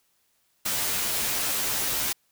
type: noise with comb filter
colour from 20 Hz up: white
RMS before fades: -27 dBFS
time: 0.65-2.13 s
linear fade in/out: 10 ms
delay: 12 ms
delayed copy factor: -0.8
effects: white hiss -69 dBFS RMS until 2.31 s